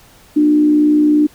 sine tone with frequency modulation, 300 Hz, D4, 37 cents sharp, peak -8 dBFS, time 0.36-1.27 s, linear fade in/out 10 ms, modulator 62.8 Hz, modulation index 0.3, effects pink hiss -46 dBFS RMS until 1.34 s

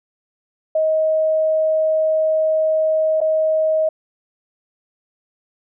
sine tone with dropouts, 630 Hz, D#5, 21 cents sharp, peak -14 dBFS, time 0.75-3.89 s, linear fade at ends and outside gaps 5 ms, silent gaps 3.205-3.213 s, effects none

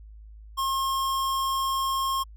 square tone, 1074 Hz, C6, 45 cents sharp, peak -25 dBFS, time 0.57-2.24 s, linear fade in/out 20 ms, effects added 53 Hz sine -43 dBFS peak until 2.36 s

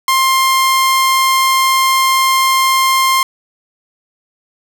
sawtooth tone, 1057 Hz, C6, 17 cents sharp, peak -6 dBFS, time 0.08-3.23 s, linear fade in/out 2 ms, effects none

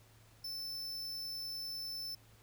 45% pulse tone, 5290 Hz, E8, 5 cents sharp, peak -40 dBFS, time 0.44-2.15 s, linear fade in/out 5 ms, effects added 110 Hz sine -63 dBFS peak until 2.42 s + pink hiss -65 dBFS RMS until 2.42 s

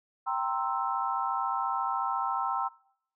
sine chord, C dominant seventh, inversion second, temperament equal, 784 / 932.3 / 1046.5 / 1318.5 Hz, G5 / Bb5 / C6 / E6, 0 / 0 / 0 / 0 cents, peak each -33 dBFS, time 0.26-2.69 s, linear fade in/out 20 ms, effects noise-tail reverb RT60 0.7 s tail -23 dB re dry

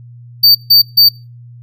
square tone bursts, 4600 Hz, D8, 37 cents flat, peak -4 dBFS, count 3, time 0.43-1.09 s, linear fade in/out 10 ms, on 120 ms, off 150 ms, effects noise-tail reverb RT60 0.3 s tail -24 dB re dry + added 120 Hz sine -33 dBFS peak until 1.62 s

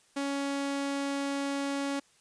sawtooth tone, 279.1 Hz, C#4, 12 cents sharp, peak -26 dBFS, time 0.16-2 s, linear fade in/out 10 ms, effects white hiss -64 dBFS RMS until 2.2 s + resampled to 22050 Hz

